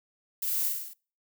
violet noise with echo, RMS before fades -31 dBFS, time 0.42-0.69 s, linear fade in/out 5 ms, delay 49 ms, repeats 5, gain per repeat -3 dB, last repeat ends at 0.935 s, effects noise-tail reverb RT60 0.4 s tail -26 dB re dry

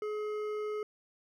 triangle tone with hard clipping, 423.6 Hz, G#4, 34 cents sharp, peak -35 dBFS, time 0.02-0.83 s, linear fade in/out 2 ms, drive 13 dB, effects none

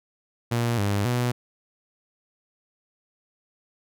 sawtooth tone with pitch steps, 118.3 / 101.1 / 122.4 Hz, A#2 / G#2 / B2, +26 / -46 / -15 cents, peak -18 dBFS, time 0.51-1.32 s, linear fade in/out 10 ms, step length 270 ms, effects none

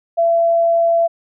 sine tone, 673 Hz, E5, 36 cents sharp, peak -11 dBFS, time 0.17-1.08 s, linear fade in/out 20 ms, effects none

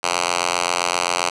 5% pulse tone with high-pass filter, 87.6 Hz, F2, 6 cents sharp, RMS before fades -21 dBFS, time 0.03-1.3 s, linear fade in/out 10 ms, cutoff 850 Hz, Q 0.53, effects resampled to 22050 Hz + 7-bit

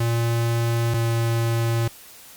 square tone pair in turn, 116.54 / 115.6 Hz, A#2 / A#2, 0 / -14 cents, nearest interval unison, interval 14 cents, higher first, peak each -20 dBFS, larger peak neither, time 0-0.94 / 0.94-1.88 s, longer neither, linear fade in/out 5 ms, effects white hiss -45 dBFS RMS until 2.36 s + Opus 48 kbps

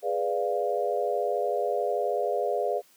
sine chord, G# diminished seventh, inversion none, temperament equal, 415.3 / 493.9 / 587.3 / 698.5 Hz, G#4 / B4 / D5 / F5, 0 / 0 / 0 / 0 cents, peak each -30 dBFS, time 0.02-2.82 s, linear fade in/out 50 ms, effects white hiss -60 dBFS RMS until 2.96 s + high-pass 150 Hz 12 dB/octave

